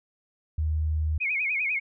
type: tone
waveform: sine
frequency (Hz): 77.78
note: D#2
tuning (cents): 0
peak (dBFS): -23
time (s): 0.58-1.18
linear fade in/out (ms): 5
type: tone with vibrato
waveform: sine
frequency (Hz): 2330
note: D7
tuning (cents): -14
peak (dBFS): -24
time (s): 1.2-1.8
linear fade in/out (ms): 20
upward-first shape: sine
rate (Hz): 10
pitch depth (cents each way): 150
effects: none